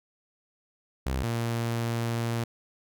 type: tone pair in turn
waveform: sawtooth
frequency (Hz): 65.41 / 116.55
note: C2 / A#2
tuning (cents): 0 / 0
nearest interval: minor seventh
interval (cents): 1000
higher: second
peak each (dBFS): -23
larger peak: neither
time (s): 1.06-1.23 / 1.23-2.44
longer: second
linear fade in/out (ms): 5
effects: none